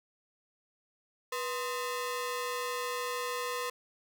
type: ring-modulated tone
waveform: sawtooth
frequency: 767 Hz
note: G5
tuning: 38 cents flat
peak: -26 dBFS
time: 1.32-3.7 s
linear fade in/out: 5 ms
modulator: 277 Hz
effects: none

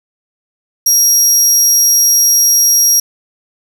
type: tone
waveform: 30% pulse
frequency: 5650 Hz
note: F8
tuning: 19 cents sharp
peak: -3 dBFS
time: 0.86-3 s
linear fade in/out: 5 ms
effects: none

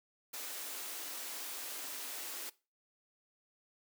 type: high-pass noise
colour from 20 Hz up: white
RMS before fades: -43 dBFS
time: 0.33-2.5 s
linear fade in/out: 10 ms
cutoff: 250 Hz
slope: 96 dB/octave
effects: noise-tail reverb RT60 0.3 s tail -20 dB re dry

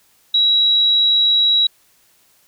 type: tone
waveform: sine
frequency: 3878 Hz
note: B7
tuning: 32 cents flat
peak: -11 dBFS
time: 0.34-1.67 s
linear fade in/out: 5 ms
effects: white hiss -56 dBFS RMS until 2.47 s

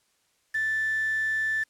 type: tone with quantisation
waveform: sine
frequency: 1760 Hz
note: A6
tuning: in tune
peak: -24 dBFS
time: 0.54-1.64 s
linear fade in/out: 10 ms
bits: 7
effects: white hiss -69 dBFS RMS until 1.69 s + low-pass 10000 Hz 12 dB/octave

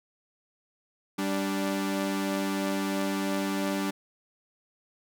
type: tone pair together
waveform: sawtooth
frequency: 196 / 292.5 Hz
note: G3 / D4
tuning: 0 / -7 cents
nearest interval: perfect fifth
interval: 693 cents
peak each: -26 dBFS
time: 1.18-3.91 s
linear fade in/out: 10 ms
effects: none

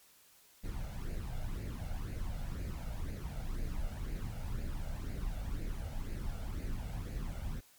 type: noise with flanger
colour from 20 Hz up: brown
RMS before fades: -38 dBFS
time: 0.63-7.61 s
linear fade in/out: 20 ms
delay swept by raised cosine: 0.44 to 1.44 ms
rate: 2 Hz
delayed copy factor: +0.65
effects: white hiss -63 dBFS RMS until 7.78 s + MP3 96 kbps

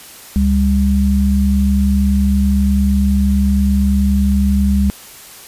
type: tone pair together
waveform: sine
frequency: 70.5 / 199.4 Hz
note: C#2 / G3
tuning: +30 / +30 cents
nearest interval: octave + tritone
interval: 1800 cents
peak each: -13 dBFS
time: 0.36-4.9 s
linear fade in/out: 0 ms
effects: white hiss -37 dBFS RMS until 5.47 s + resampled to 32000 Hz

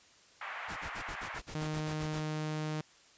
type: band-pass noise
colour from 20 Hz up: white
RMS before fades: -42 dBFS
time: 0.41-1.39 s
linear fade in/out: 5 ms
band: 730 to 2100 Hz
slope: 24 dB/octave
type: noise bursts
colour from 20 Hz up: pink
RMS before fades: -44 dBFS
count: 12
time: 0.68-2.207 s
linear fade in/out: 20 ms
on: 86 ms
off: 45 ms
type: tone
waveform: sawtooth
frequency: 154.2 Hz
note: D#3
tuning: 15 cents flat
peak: -30 dBFS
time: 1.55-2.81 s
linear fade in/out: 0 ms
effects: white hiss -61 dBFS RMS until 3.17 s + resampled to 16000 Hz

